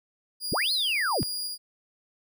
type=tone with tremolo; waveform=sawtooth; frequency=4853 Hz; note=D#8; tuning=44 cents flat; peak=-27 dBFS; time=0.4-1.58 s; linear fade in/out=50 ms; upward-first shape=square; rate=1.4 Hz; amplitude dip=25%
type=linear two-way sweep; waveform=sine; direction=up then down; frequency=56.2 to 4362 to 63.4 Hz; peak=-24 dBFS; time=0.52-1.23 s; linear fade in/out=0 ms; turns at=0.72 s
effects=none